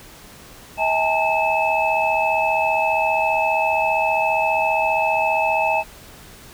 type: tone cluster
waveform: sine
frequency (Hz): 643 / 820 / 895 / 2603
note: E5 / G#5 / A5 / E7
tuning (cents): -43 / -22 / +29 / -22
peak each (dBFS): -22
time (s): 0.77-5.84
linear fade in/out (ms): 50
effects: pink hiss -43 dBFS RMS until 6.53 s